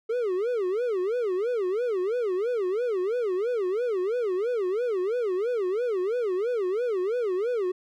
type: tone with vibrato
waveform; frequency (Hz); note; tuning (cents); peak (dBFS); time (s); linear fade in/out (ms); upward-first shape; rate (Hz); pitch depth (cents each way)
triangle; 423.9; G#4; +35; -22; 0.09-7.72; 10; sine; 3; 280
effects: none